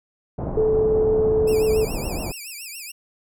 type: low-pass noise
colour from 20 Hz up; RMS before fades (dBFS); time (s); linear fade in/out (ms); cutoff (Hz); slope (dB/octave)
pink; -27; 0.38-2.32; 10; 820; 24
type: tone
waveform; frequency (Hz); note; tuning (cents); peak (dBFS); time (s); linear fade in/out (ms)
sine; 435.5; A4; -18; -16; 0.57-1.85; 5
type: tone with vibrato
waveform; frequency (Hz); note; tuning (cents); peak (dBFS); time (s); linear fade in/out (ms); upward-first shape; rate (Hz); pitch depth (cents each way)
10% pulse; 2528; D#7; +27; -25; 1.47-2.92; 10; triangle; 7.1; 190
effects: none